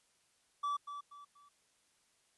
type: tone with echo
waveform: triangle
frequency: 1155 Hz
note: D6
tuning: 29 cents flat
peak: -31 dBFS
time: 0.63-0.77 s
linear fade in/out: 10 ms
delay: 240 ms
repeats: 3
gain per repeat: -9 dB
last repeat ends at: 1.49 s
effects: white hiss -73 dBFS RMS until 2.37 s + resampled to 24000 Hz